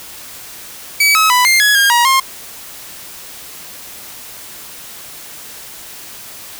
sawtooth tone with pitch steps, 2284 / 1284 / 993 / 2108 / 1682 / 1617 / 953 / 1065 Hz, D7 / E6 / B5 / C7 / G#6 / G#6 / A#5 / C6, -49 / -46 / +9 / +12 / +22 / -47 / +38 / +30 cents, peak -5 dBFS, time 1-2.2 s, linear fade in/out 5 ms, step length 150 ms, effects white hiss -33 dBFS RMS until 6.59 s

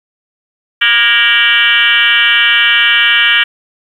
sine tone with frequency modulation, 2321 Hz, D7, 21 cents flat, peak -6 dBFS, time 0.81-3.44 s, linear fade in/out 10 ms, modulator 225 Hz, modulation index 3.9, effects 7-bit

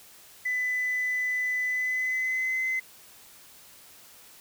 sine tone with pitch glide, 2000 to 2048 Hz, B6 to C7, +21 to -38 cents, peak -24 dBFS, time 0.45-2.8 s, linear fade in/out 10 ms, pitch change +41 cents, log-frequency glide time 1.66-2.63 s, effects tanh soft clip ceiling -22 dBFS + white hiss -52 dBFS RMS until 4.4 s

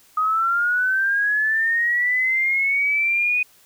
sine linear sweep, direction up, 1244.5 to 2489 Hz, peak -17 dBFS, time 0.17-3.43 s, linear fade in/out 5 ms, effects white hiss -54 dBFS RMS until 3.65 s

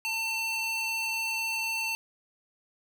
square tone with high-pass filter, 898 Hz, A5, 35 cents sharp, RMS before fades -31 dBFS, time 0.05-1.95 s, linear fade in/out 0 ms, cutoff 2000 Hz, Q 7.6, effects none

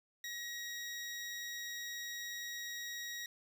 20% pulse tone, 1899 Hz, A#6, 32 cents sharp, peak -36 dBFS, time 0.24-3.26 s, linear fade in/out 2 ms, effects none

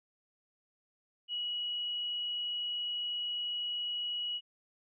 sine tone, 2917 Hz, F#7, 25 cents flat, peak -33 dBFS, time 1.28-4.41 s, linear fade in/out 50 ms, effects none

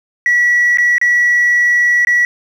sine tone with dropouts, 1939 Hz, B6, 32 cents flat, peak -7 dBFS, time 0.26-2.25 s, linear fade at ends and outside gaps 1 ms, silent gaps 0.773-0.784 / 0.982-1.014 / 2.049-2.071 s, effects tanh soft clip ceiling -6 dBFS + 7-bit

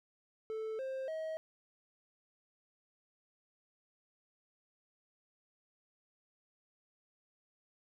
triangle tone with pitch steps, 439.4 / 528.6 / 635.9 Hz, A4 / C5 / D#5, -2 / +18 / +38 cents, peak -35 dBFS, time 0.5-1.37 s, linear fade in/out 0 ms, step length 290 ms, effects none

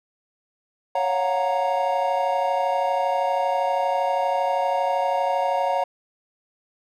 triangle chord, Gb major seventh, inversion second, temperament equal with one note detuned, 554.4 / 707.4 / 740 / 932.3 Hz, Db5 / F5 / Gb5 / Bb5, 0 / +22 / 0 / 0 cents, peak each -23 / -25 / -24 / -23 dBFS, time 0.95-5.84 s, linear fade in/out 5 ms, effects none

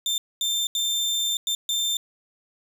30% pulse tone bursts at uneven times, 3583 Hz, A7, 31 cents sharp, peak -20 dBFS, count 5, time 0.06-0.18 / 0.41-0.67 / 0.75-1.37 / 1.47-1.55 / 1.69-1.97 s, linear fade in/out 2 ms, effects none

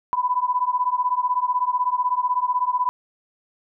sine beating tone pair, 987.8 / 1003.8 Hz, B5 / B5, 0 / +28 cents, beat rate 16 Hz, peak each -22 dBFS, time 0.13-2.89 s, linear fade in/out 0 ms, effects none

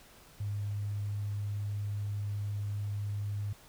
sine tone, 102.5 Hz, G#2, 22 cents flat, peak -32 dBFS, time 0.4-3.53 s, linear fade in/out 5 ms, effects pink hiss -57 dBFS RMS until 3.68 s

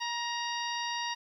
harmonic tone with a mistuned harmonic, 939 Hz, A#5, 12 cents sharp, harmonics 1 / 2 / 3 / 4 / 5 / 6, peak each -35 / -38 / -40 / -41 / -42 / -43 dBFS, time 0-1.15 s, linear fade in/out 20 ms, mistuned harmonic 1, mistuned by +24 cents, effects 11-bit

